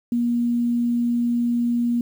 sine tone with quantisation, 238.4 Hz, A#3, 39 cents sharp, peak -18 dBFS, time 0.12-2.01 s, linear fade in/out 2 ms, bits 8, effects none

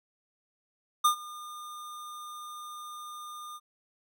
square tone with ADSR envelope, 1211 Hz, D#6, 47 cents flat, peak -19 dBFS, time 1.04-3.6 s, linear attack 11 ms, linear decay 100 ms, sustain -22 dB, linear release 43 ms, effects none

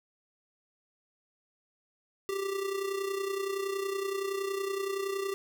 square tone with amplitude modulation, 392 Hz, G4, in tune, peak -29 dBFS, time 2.29-5.34 s, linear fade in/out 0 ms, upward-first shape sine, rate 30.7 Hz, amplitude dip 60%, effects none

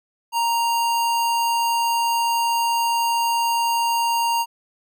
square tone, 932.3 Hz, A#5, in tune, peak -19 dBFS, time 0.32-4.46 s, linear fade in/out 50 ms, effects none

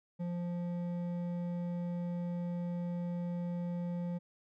triangle tone with hard clipping, 174.61 Hz, F3, in tune, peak -36 dBFS, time 0.19-4.19 s, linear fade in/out 20 ms, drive 12 dB, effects none

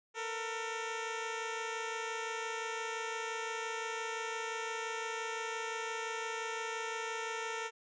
10% pulse tone pair together, 450 / 475.8 Hz, A4 / A#4, +39 / +35 cents, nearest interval minor second, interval 96 cents, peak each -29 / -36 dBFS, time 0.14-7.71 s, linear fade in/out 50 ms, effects resampled to 16000 Hz

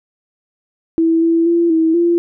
sine tone with pitch steps, 327.9 / 331.7 / 339.9 / 323.2 / 342.8 Hz, E4 / E4 / F4 / E4 / F4, -9 / +11 / -47 / -34 / -32 cents, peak -10 dBFS, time 0.98-2.18 s, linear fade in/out 0 ms, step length 240 ms, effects none

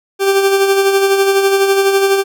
40% pulse tone with tremolo, 392 Hz, G4, in tune, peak -7 dBFS, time 0.19-2.24 s, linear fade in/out 50 ms, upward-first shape sine, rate 12 Hz, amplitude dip 45%, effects none

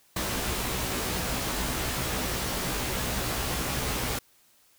pink noise with comb filter, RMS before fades -30 dBFS, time 0.16-4.19 s, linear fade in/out 5 ms, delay 16 ms, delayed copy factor +0.65, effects white hiss -62 dBFS RMS until 4.78 s

